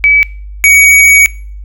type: tone pair in turn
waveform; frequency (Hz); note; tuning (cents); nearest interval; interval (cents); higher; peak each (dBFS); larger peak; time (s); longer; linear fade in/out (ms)
sine / square; 2288 / 2253; D7 / C#7; -46 / +28; unison; 26; first; -3; neither; 0.04-0.23 / 0.64-1.26; second; 0
effects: noise-tail reverb RT60 0.5 s tail -23 dB re dry + added 50 Hz sine -23 dBFS peak until 1.64 s